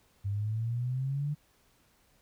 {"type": "exponential sweep", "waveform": "sine", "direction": "up", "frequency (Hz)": [98, 150], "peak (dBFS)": -29, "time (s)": [0.24, 1.35], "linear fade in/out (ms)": 20, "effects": ["pink hiss -67 dBFS RMS until 2.21 s"]}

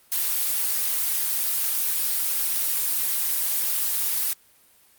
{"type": "noise", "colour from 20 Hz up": "blue", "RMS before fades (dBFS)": -24, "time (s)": [0.12, 4.33], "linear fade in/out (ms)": 0, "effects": ["white hiss -57 dBFS RMS until 4.98 s", "Opus 32 kbps"]}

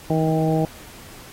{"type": "harmonic tone with a mistuned harmonic", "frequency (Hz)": 158.5, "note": "D#3", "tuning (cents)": 32, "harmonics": [1, 2, 3, 4, 5], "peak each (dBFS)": [-20, -23, -25, -26, -27], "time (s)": [0.1, 0.65], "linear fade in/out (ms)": 2, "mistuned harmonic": 1, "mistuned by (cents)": 17, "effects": ["pink hiss -43 dBFS RMS until 1.32 s", "AAC 48 kbps"]}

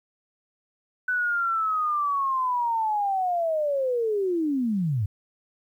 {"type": "linear sweep", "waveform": "sine", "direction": "down", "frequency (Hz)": [1503, 93], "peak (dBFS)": -22, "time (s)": [1.08, 5.06], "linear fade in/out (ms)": 5, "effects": ["10-bit"]}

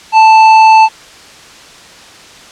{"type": "tone with tanh clipping", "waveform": "sine", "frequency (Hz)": 881, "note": "A5", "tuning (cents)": 2, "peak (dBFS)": -3, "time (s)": [0.12, 0.89], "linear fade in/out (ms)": 50, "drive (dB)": 11, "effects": ["white hiss -35 dBFS RMS until 2.51 s", "low-pass 6000 Hz 12 dB/octave"]}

